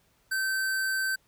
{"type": "tone", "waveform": "square", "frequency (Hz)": 1546, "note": "G6", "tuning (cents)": -24, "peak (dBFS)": -27, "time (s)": [0.31, 1.16], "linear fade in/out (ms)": 10, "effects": ["pink hiss -67 dBFS RMS until 1.27 s"]}